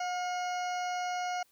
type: harmonic tone with a mistuned harmonic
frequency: 722 Hz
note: F#5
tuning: 43 cents flat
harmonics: 1 / 2 / 3 / 4 / 6 / 7 / 8 / 9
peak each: -32 / -41 / -44 / -47 / -50 / -52 / -48 / -53 dBFS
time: 0-1.43 s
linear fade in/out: 5 ms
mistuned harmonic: 2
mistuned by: -24 cents
effects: white hiss -68 dBFS RMS until 1.51 s